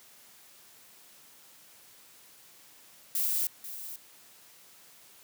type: noise with echo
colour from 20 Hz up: violet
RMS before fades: -29 dBFS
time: 3.15-3.47 s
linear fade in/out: 2 ms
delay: 490 ms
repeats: 1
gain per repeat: -12 dB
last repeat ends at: 3.96 s
effects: white hiss -56 dBFS RMS until 5.23 s + high-pass 100 Hz 12 dB/octave